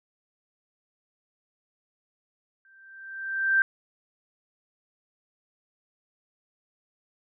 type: tone with exponential growth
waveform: sine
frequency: 1568 Hz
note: G6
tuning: in tune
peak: -16 dBFS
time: 2.65-3.62 s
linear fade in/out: 1 ms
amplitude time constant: 210 ms
effects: none